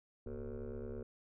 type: tone with frequency modulation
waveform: sine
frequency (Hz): 236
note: A#3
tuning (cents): +22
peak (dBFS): -38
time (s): 0.26-1.03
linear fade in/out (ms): 5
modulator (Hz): 69.4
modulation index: 3.8
effects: tanh soft clip ceiling -40 dBFS